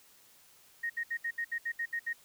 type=tone bursts; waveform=sine; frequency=1864.7 Hz; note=A#6; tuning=in tune; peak=-31 dBFS; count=10; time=0.83-2.132 s; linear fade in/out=10 ms; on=69 ms; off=68 ms; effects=white hiss -61 dBFS RMS until 2.24 s